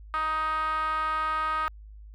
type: tone with band-pass filter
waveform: 5% pulse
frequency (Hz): 313.2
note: D#4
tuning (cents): +11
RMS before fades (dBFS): -28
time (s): 0.14-1.68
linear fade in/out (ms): 0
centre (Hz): 1200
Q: 6.7
effects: added 52 Hz sine -43 dBFS peak until 2.14 s